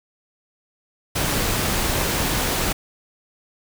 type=noise; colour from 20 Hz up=pink; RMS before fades=-22 dBFS; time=1.15-2.73 s; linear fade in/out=10 ms; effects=none